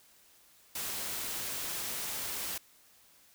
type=noise; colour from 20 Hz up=white; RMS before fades=-37 dBFS; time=0.75-2.58 s; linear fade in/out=5 ms; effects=white hiss -62 dBFS RMS until 3.34 s